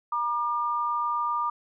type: tone pair together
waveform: sine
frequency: 952.4 / 1200 Hz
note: A#5 / D6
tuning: +37 / +37 cents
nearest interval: major third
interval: 400 cents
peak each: -29 / -26 dBFS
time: 0.12-1.5 s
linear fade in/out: 5 ms
effects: none